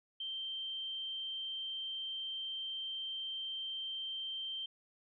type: tone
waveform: sine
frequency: 3136 Hz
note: G7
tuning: in tune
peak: -38 dBFS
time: 0.2-4.66 s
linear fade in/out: 5 ms
effects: none